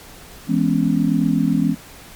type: chord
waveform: sine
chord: C# minor seventh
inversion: first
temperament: just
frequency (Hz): 166.31 / 207.9 / 249.5 / 277.2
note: E3 / G#3 / B3 / C#4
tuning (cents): +16 / +2 / +18 / 0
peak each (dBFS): -20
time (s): 0.47-1.76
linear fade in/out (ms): 50
effects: pink hiss -41 dBFS RMS until 2.15 s + MP3 96 kbps